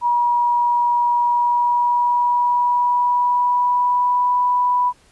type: tone with pitch glide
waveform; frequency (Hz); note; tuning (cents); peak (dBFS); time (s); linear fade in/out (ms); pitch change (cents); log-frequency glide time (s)
sine; 961 to 986.3; B5 to B5; -48 to -3; -14; 0.01-4.93; 50; +45; 1.22-4.36
effects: pink hiss -54 dBFS RMS until 5.11 s + resampled to 24000 Hz